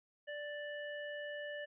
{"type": "harmonic tone", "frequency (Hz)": 587.3, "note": "D5", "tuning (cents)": 0, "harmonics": [1, 3, 5], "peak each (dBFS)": [-43, -45, -53], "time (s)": [0.27, 1.66], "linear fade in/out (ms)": 20, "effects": []}